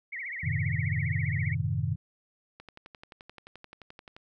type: tone with vibrato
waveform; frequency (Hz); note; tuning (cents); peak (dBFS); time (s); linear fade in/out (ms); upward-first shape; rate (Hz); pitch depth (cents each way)
sine; 2050; C7; -36; -34; 0.12-1.55; 10; triangle; 15; 210
type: chord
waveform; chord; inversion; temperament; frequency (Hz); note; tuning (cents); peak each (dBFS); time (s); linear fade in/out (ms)
sine; F# diminished seventh; none; equal with one note detuned; 92.5 / 108.74 / 130.81 / 155.56; F#2 / A2 / C3 / Eb3; 0 / -20 / 0 / 0; -32; 0.43-1.96; 10
type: click train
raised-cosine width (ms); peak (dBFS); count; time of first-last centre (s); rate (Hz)
0.3; -30; 19; 2.6-4.165; 11.5
effects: none